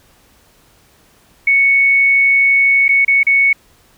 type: tone with dropouts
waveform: sine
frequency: 2217 Hz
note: C#7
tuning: in tune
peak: -8 dBFS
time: 1.47-3.53 s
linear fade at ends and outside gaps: 5 ms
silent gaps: 2.882-2.89 / 3.049-3.079 / 3.232-3.267 s
effects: pink hiss -51 dBFS RMS until 3.97 s